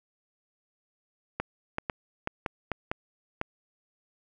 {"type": "clicks", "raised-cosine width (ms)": 0.5, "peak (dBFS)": -14, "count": 8, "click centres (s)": [1.4, 1.784, 1.898, 2.274, 2.462, 2.717, 2.915, 3.414], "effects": []}